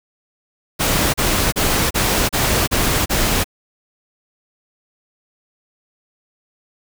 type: noise bursts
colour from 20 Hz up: pink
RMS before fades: -17 dBFS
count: 7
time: 0.79-3.444 s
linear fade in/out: 20 ms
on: 350 ms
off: 34 ms
effects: none